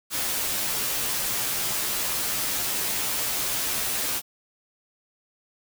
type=noise with comb filter; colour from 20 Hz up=white; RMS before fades=-27 dBFS; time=0.1-4.22 s; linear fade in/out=50 ms; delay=12 ms; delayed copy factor=-0.85; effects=none